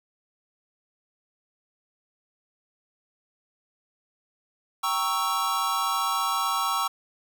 square chord, G diminished seventh, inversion none, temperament equal, 784 / 932.3 / 1108.7 / 1318.5 Hz, G5 / Bb5 / Db6 / Fb6, 0 / 0 / 0 / 0 cents, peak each -34 / -33 / -28 / -29 dBFS, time 4.83-6.88 s, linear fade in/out 10 ms, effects none

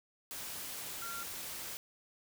sine tone in noise, 1381 Hz, F6, 20 cents flat, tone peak -42 dBFS, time 1.02-1.23 s, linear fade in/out 0 ms, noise white, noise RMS -43 dBFS, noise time 0.31-1.77 s, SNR -2 dB, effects none

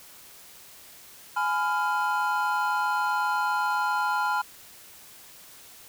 triangle chord, F diminished, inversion first, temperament just, 838.1 / 1005.8 / 1396.9 Hz, Ab5 / Cb6 / F6, +16 / +31 / 0 cents, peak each -26 dBFS, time 1.36-4.42 s, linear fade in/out 10 ms, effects white hiss -49 dBFS RMS until 5.88 s

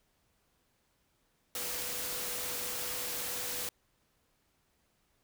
sine tone in noise, 491.9 Hz, B4, 7 cents flat, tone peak -48 dBFS, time 1.55-3.69 s, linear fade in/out 2 ms, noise white, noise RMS -37 dBFS, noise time 1.55-3.69 s, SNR -14 dB, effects pink hiss -74 dBFS RMS until 5.23 s

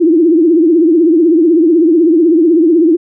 sine tone with vibrato, 329.6 Hz, E4, in tune, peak -5 dBFS, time 0-2.97 s, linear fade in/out 20 ms, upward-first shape triangle, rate 16 Hz, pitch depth 160 cents each way, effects none

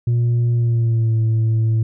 sine tone with pitch glide, 119.1 to 111.77 Hz, A#2 to A2, +38 to +28 cents, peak -11 dBFS, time 0.07-1.83 s, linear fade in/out 5 ms, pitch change -110 cents, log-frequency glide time 0.53-1.17 s, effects tanh soft clip ceiling -13 dBFS

